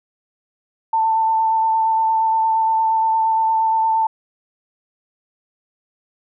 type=tone with vibrato; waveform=sine; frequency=890 Hz; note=A5; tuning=20 cents sharp; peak=-14 dBFS; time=0.93-4.07 s; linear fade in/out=5 ms; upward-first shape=sine; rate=8.6 Hz; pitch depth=14 cents each way; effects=none